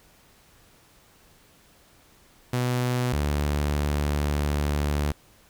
sawtooth tone pair in turn, 124.2 / 73.21 Hz, B2 / D2, +10 / -5 cents, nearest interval major sixth, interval 915 cents, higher first, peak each -19 / -19 dBFS, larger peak neither, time 2.53-3.13 / 3.13-5.12 s, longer second, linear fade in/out 5 ms, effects pink hiss -57 dBFS RMS until 5.49 s

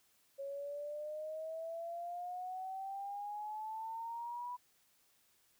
sine exponential sweep, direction up, 549 to 987.8 Hz, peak -40 dBFS, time 0.38-4.57 s, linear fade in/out 20 ms, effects white hiss -72 dBFS RMS until 5.59 s

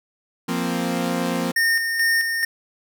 sawtooth chord, F suspended fourth, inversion none, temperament equal, 174.61 / 233.1 / 261.6 Hz, F3 / Bb3 / C4, 0 / 0 / 0 cents, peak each -22 dBFS, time 0.48-1.52 s, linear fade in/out 10 ms
square tone with tremolo, 1829 Hz, A#6, 33 cents flat, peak -17 dBFS, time 1.56-2.45 s, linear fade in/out 5 ms, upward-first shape square, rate 2.3 Hz, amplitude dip 45%
effects none

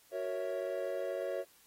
triangle chord, F# dominant seventh, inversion none, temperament equal with one note detuned, 370 / 466.2 / 554.4 / 656.2 Hz, F#4 / A#4 / C#5 / E5, 0 / 0 / 0 / -8 cents, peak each -39 / -40 / -35 / -39 dBFS, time 0.11-1.45 s, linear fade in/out 50 ms, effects white hiss -64 dBFS RMS until 1.66 s + AAC 48 kbps

